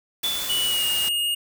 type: noise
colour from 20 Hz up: white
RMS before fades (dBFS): -30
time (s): 0.23-1.09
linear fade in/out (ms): 5
type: tone with exponential decay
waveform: sine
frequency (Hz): 3473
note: A7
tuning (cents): -23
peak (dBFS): -21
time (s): 0.24-1.07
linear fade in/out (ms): 0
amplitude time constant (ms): 180
type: tone with pitch glide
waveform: square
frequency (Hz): 2946 to 2851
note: F#7 to F7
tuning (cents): -8 to +35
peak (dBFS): -22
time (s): 0.49-1.35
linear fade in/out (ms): 10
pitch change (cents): -57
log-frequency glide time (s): 0.66-0.83
effects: none